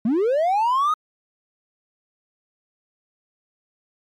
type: linear sweep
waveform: triangle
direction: up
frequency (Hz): 203 to 1271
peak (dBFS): -14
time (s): 0.05-0.94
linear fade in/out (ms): 5
effects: tanh soft clip ceiling -11 dBFS + MP3 96 kbps